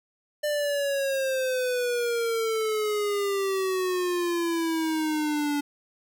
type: exponential sweep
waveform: square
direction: down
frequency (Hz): 598 to 287.7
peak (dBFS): -25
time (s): 0.43-5.61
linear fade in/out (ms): 10
effects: none